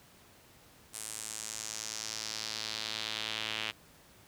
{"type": "tone with band-pass filter sweep", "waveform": "sawtooth", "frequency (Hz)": 109.6, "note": "A2", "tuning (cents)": -6, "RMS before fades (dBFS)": -39, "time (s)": [0.93, 3.72], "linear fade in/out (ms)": 20, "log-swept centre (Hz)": [9200, 2900], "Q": 2.4, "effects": ["pink hiss -59 dBFS RMS until 4.27 s", "high-pass 60 Hz 12 dB/octave"]}